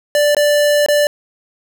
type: tone with dropouts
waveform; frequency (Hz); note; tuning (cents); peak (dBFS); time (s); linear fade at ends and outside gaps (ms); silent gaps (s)
square; 587.3; D5; 0; -11; 0.15-1.07; 1; 0.348-0.367 / 0.862-0.885
effects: none